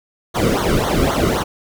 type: noise with flanger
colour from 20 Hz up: brown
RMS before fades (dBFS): -17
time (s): 0.34-1.44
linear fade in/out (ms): 20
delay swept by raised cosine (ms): 0.39 to 1.22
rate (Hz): 3.8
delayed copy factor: -1
effects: none